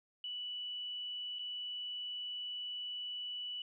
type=tone with dropouts; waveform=sine; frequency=2960 Hz; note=F#7; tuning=in tune; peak=-39 dBFS; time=0.24-3.62 s; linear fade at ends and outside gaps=2 ms; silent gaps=1.387-1.392 s; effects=none